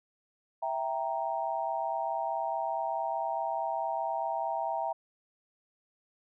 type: chord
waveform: sine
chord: E diminished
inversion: none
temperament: equal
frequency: 659.3 / 784 / 932.3 Hz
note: E5 / G5 / Bb5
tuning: 0 / 0 / 0 cents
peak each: -34 dBFS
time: 0.62-4.93 s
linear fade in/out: 10 ms
effects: none